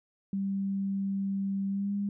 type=tone with pitch glide; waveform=sine; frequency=196 to 201.6 Hz; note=G3 to G3; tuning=0 to +49 cents; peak=-28 dBFS; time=0.33-2.09 s; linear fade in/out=2 ms; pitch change=+49 cents; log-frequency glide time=1.69-1.93 s; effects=none